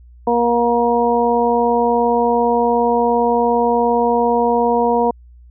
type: harmonic tone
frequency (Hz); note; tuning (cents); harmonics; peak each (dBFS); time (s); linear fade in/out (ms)
237.3; A#3; +31; 1 / 2 / 3 / 4; -20 / -16 / -19 / -18; 0.27-5.11; 5
effects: added 60 Hz sine -40 dBFS peak until 5.5 s